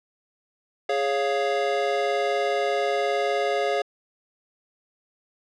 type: chord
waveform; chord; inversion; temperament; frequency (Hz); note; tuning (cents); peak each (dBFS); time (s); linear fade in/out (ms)
square; Db major; second; equal; 415.3 / 554.4 / 698.5; Ab4 / Db5 / F5; 0 / 0 / 0; -27; 0.89-3.82; 5
effects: low-pass 4000 Hz 12 dB/octave